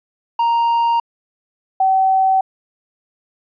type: tone pair in turn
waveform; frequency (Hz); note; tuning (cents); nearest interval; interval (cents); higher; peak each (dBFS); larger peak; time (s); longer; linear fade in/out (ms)
triangle / sine; 932.3 / 763.9; A#5 / G5; 0 / -45; minor third; 345; first; -11; neither; 0.39-1 / 1.8-2.41; neither; 5
effects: resampled to 11025 Hz